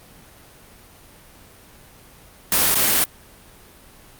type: noise with dropouts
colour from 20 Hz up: white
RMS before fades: -17 dBFS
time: 2.52-3.04 s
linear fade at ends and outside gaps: 1 ms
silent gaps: 2.745-2.755 s
effects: pink hiss -47 dBFS RMS until 4.19 s + Opus 32 kbps